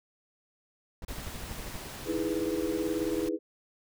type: noise bursts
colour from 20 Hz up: brown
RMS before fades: -38 dBFS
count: 10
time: 1.02-1.769 s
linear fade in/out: 2 ms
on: 29 ms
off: 51 ms
type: noise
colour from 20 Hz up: pink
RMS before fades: -42 dBFS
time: 1.08-3.29 s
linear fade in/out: 5 ms
type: chord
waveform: sine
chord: E major seventh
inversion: third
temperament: equal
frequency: 311.1 / 329.6 / 415.3 / 493.9 Hz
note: D#4 / E4 / G#4 / B4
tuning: 0 / 0 / 0 / 0 cents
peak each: -34 / -32 / -34 / -35 dBFS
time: 2.05-3.39 s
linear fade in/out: 50 ms
effects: none